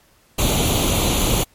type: noise with comb filter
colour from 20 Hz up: pink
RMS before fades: -18 dBFS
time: 0.38-1.44 s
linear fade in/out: 10 ms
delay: 0.29 ms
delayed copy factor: +0.7
effects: pink hiss -56 dBFS RMS until 1.54 s + MP3 64 kbps